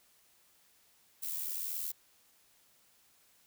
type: noise with amplitude modulation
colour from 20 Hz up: violet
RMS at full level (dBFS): -35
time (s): 1.22-1.92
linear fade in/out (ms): 10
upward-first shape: sine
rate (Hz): 80.8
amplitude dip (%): 60
effects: white hiss -67 dBFS RMS until 3.46 s